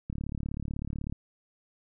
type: click train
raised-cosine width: 5 ms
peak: -22 dBFS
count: 38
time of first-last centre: 0.1-1.125 s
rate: 36.1 Hz
effects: none

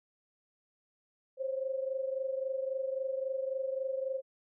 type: tone pair together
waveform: sine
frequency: 525.3 / 549 Hz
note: C5 / C#5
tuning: +7 / -17 cents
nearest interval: minor second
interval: 76 cents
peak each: -33 / -38 dBFS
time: 1.37-4.22 s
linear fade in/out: 50 ms
effects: none

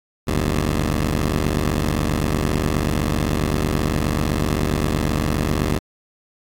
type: tone pair together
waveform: 10% pulse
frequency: 47.68 / 76.1 Hz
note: G1 / D#2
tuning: -47 / -38 cents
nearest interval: minor sixth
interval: 809 cents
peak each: -13 dBFS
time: 0.27-5.79 s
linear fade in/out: 10 ms
effects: AAC 64 kbps

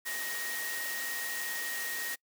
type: tone in noise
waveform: sine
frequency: 1875 Hz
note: A#6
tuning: 10 cents sharp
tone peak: -37 dBFS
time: 0.05-2.16 s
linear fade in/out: 20 ms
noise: white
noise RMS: -38 dBFS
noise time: 0.05-2.16 s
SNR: -2 dB
effects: noise-tail reverb RT60 0.1 s tail -25 dB re dry + high-pass 300 Hz 12 dB/octave

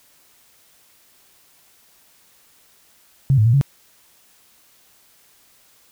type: tone with pitch steps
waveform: sine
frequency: 135.5 / 107.5 / 116.4 / 139.2 Hz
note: C#3 / A2 / A#2 / C#3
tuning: -39 / -40 / -2 / +8 cents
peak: -11 dBFS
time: 3.3-3.612 s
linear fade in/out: 0 ms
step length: 78 ms
effects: white hiss -55 dBFS RMS until 5.91 s

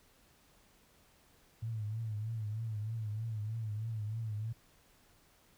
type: tone with vibrato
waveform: sine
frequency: 109.5 Hz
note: A2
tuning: 8 cents flat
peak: -35 dBFS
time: 1.62-4.53 s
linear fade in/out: 10 ms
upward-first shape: triangle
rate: 3.2 Hz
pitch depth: 96 cents each way
effects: pink hiss -66 dBFS RMS until 5.57 s

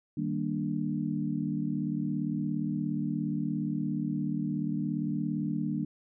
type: chord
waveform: sine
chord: Eb major seventh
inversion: none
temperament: equal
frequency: 155.56 / 196 / 233.1 / 293.7 Hz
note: Eb3 / G3 / Bb3 / D4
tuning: 0 / 0 / 0 / 0 cents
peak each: -34 dBFS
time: 0.17-5.85 s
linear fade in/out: 5 ms
effects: none

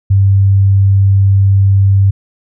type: tone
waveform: sine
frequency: 98 Hz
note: G2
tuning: in tune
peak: -5 dBFS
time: 0.1-2.11 s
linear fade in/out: 10 ms
effects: none

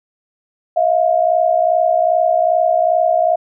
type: tone pair together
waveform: sine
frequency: 642.5 / 705 Hz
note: E5 / F5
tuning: -45 / +16 cents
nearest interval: major second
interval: 161 cents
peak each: -14 dBFS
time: 0.76-3.36 s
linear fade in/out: 10 ms
effects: none

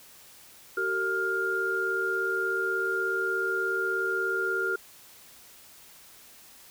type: tone cluster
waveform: sine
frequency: 379.8 / 456.4 / 1406 Hz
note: F#4 / A#4 / F6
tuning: +45 / -37 / +11 cents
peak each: -31 / -35 / -27 dBFS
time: 0.77-4.76 s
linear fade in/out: 5 ms
effects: white hiss -52 dBFS RMS until 6.7 s

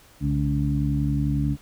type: harmonic tone with a mistuned harmonic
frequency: 71 Hz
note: C#2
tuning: 42 cents sharp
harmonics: 1 / 2 / 3 / 4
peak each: -27 / -23 / -30 / -27 dBFS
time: 0.2-1.57 s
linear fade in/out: 50 ms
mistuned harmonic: 1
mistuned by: -120 cents
effects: pink hiss -53 dBFS RMS until 1.61 s

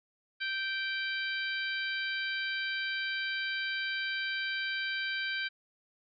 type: harmonic tone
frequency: 780 Hz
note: G5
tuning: 9 cents flat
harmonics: 2 / 3 / 4 / 5 / 6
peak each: -34 / -38 / -40 / -42 / -44 dBFS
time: 0.4-5.49 s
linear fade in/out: 20 ms
effects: none

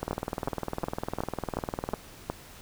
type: two click trains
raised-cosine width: 1 ms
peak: -15 / -16 dBFS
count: 7 / 39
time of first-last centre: 0.11-2.3 / 0.03-1.94 s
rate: 2.74 / 19.9 Hz
effects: pink hiss -49 dBFS RMS until 2.61 s

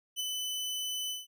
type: tone with ADSR envelope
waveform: sawtooth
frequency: 3008 Hz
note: F#7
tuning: 28 cents sharp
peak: -27 dBFS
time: 0.16-1.27 s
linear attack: 39 ms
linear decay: 13 ms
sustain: -3 dB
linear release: 170 ms
effects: none

